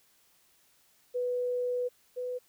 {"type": "tone pair in turn", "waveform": "sine", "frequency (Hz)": [493.9, 497.9], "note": ["B4", "B4"], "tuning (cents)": [0, 14], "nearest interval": "unison", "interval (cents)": 14, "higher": "second", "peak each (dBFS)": [-28, -32], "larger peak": "first", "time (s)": [[1.14, 1.89], [2.16, 2.39]], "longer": "first", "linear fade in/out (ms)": 20, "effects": ["white hiss -66 dBFS RMS until 2.48 s"]}